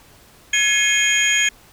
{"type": "tone cluster", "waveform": "sine", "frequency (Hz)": [1686, 2165, 2484, 3210, 6700], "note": ["G#6", "C#7", "D#7", "G7", "G#8"], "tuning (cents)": [26, -41, -3, 40, 14], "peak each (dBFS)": -20, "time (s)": [0.53, 1.49], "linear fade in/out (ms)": 5, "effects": ["tanh soft clip ceiling -8 dBFS", "pink hiss -49 dBFS RMS until 1.72 s"]}